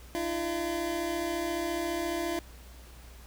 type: tone pair together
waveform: 25% pulse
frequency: 305.5 / 340 Hz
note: D#4 / F4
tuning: -32 / -46 cents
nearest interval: major second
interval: 186 cents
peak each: -33 / -27 dBFS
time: 0.15-2.39 s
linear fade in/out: 0 ms
effects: added 60 Hz sine -48 dBFS peak until 3.26 s + pink hiss -54 dBFS RMS until 3.26 s